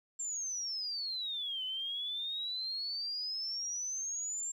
sine exponential two-way sweep, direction down then up, 7430 to 3012 to 7430 Hz, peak -35 dBFS, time 0.19-4.52 s, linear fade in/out 10 ms, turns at 1.64 s, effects 11-bit

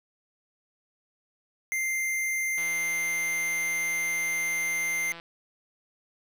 square tone, 2093 Hz, C7, in tune, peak -27 dBFS, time 1.72-5.12 s, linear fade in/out 0 ms
click train, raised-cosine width 0.3 ms, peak -27 dBFS, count 441, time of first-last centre 2.58-5.199 s, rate 168 Hz
effects none

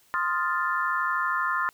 sine chord, F dominant seventh, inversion second, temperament equal, 1046.5 / 1244.5 / 1396.9 / 1760 Hz, C6 / Eb6 / F6 / A6, 0 / 0 / 0 / 0 cents, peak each -28 / -30 / -29 / -30 dBFS, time 0.14-1.69 s, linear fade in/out 0 ms, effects white hiss -61 dBFS RMS until 1.73 s

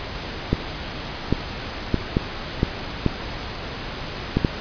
clicks, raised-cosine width 3 ms, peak -4 dBFS, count 8, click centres 0.53 / 1.326 / 1.943 / 2.169 / 2.631 / 3.063 / 4.37 / 4.448 s, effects pink hiss -31 dBFS RMS until 4.6 s + resampled to 11025 Hz

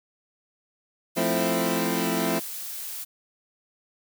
blue noise, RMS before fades -35 dBFS, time 1.15-3.05 s, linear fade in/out 20 ms
20% pulse chord, F major seventh, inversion none, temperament equal, 174.61 / 220 / 261.6 / 329.6 Hz, F3 / A3 / C4 / E4, 0 / 0 / 0 / 0 cents, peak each -24 dBFS, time 1.16-2.4 s, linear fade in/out 20 ms
effects none

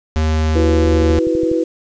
square tone, 78.4 Hz, D#2, 14 cents sharp, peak -14 dBFS, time 0.16-1.19 s, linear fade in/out 0 ms
sine chord, E suspended second, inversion none, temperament equal with one note detuned, 327.5 / 370 / 493.9 Hz, E4 / F#4 / B4, -11 / 0 / 0 cents, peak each -16 / -21 / -18 dBFS, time 0.55-1.64 s, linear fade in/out 10 ms
click train, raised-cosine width 5 ms, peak -16 dBFS, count 9, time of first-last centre 0.86-1.516 s, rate 12.2 Hz
effects resampled to 16000 Hz + 7-bit

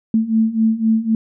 sine beating tone pair, 220 / 223.9 Hz, A3 / A3, 0 / +30 cents, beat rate 3.9 Hz, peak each -18 / -15 dBFS, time 0.14-1.15 s, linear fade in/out 2 ms, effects none

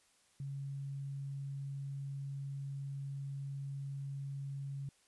sine tone, 138.59 Hz, C#3, in tune, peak -39 dBFS, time 0.4-4.89 s, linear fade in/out 2 ms, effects white hiss -70 dBFS RMS until 5.07 s + resampled to 24000 Hz

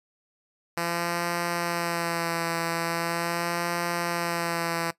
5% pulse tone with vibrato, 169.8 Hz, F3, 48 cents flat, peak -15 dBFS, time 0.77-4.91 s, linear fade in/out 5 ms, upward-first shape sine, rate 0.41 Hz, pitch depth 26 cents each way, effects noise-tail reverb RT60 0.1 s tail -18 dB re dry + resampled to 32000 Hz

